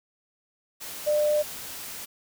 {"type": "tone in noise", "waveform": "sine", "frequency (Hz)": 598, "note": "D5", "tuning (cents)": 31, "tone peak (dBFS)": -20, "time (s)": [1.06, 1.43], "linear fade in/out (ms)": 20, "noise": "white", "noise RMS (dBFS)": -38, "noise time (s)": [0.8, 2.06], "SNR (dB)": 15, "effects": []}